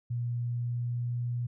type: tone with pitch glide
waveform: sine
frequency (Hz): 120 to 120.9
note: B2 to B2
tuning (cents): -49 to -36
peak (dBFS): -29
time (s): 0.1-1.47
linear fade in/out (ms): 10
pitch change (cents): +13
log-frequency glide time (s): 0.4-1.12
effects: none